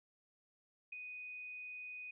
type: tone with ADSR envelope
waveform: sine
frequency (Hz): 2489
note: D#7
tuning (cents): 0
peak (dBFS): -40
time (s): 0.92-2.11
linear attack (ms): 9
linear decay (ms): 5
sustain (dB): -5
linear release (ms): 6
effects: none